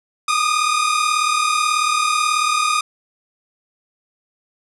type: tone pair together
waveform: sawtooth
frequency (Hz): 1208 / 1246.3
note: D6 / D#6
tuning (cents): +48 / +2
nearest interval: minor second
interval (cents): 54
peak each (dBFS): -15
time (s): 0.28-2.81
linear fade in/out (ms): 5
effects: resampled to 24000 Hz + 8-bit